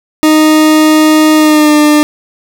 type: tone with pitch glide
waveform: 40% pulse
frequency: 310 to 299.8 Hz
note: D#4 to D4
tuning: -6 to +36 cents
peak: -3 dBFS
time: 0.23-2.03 s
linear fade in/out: 0 ms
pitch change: -58 cents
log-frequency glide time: 1.35-1.74 s
effects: 7-bit